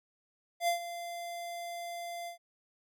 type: tone with ADSR envelope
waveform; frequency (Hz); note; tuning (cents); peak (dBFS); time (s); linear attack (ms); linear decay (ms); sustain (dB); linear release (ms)
square; 690; F5; -21; -26; 0.6-2.38; 77; 110; -13; 110
effects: none